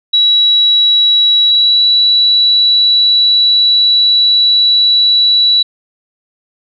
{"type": "tone with pitch glide", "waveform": "sine", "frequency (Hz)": [3900, 3932], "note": ["B7", "B7"], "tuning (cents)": [-23, -8], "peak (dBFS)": -6, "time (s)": [0.13, 5.63], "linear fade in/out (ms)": 10, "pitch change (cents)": 15, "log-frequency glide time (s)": [1.45, 1.85], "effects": []}